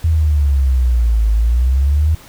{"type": "exponential two-way sweep", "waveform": "sine", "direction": "down then up", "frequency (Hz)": [82.4, 52.9, 80.3], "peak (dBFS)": -10, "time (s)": [0.04, 2.15], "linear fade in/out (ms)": 5, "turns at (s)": 1.3, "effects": ["pink hiss -41 dBFS RMS until 2.28 s"]}